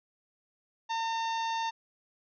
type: harmonic tone with a mistuned harmonic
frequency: 908 Hz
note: A#5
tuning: 46 cents flat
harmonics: 1 / 2 / 3 / 4 / 5 / 6 / 7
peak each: -30 / -41 / -43 / -42 / -47 / -50 / -50 dBFS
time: 0.89-1.71 s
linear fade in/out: 20 ms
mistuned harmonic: 7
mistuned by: -32 cents
effects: none